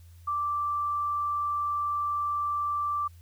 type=tone; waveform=sine; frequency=1172 Hz; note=D6; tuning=4 cents flat; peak=-26 dBFS; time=0.27-3.08 s; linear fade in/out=10 ms; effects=added 85 Hz sine -48 dBFS peak until 3.21 s + white hiss -64 dBFS RMS until 3.21 s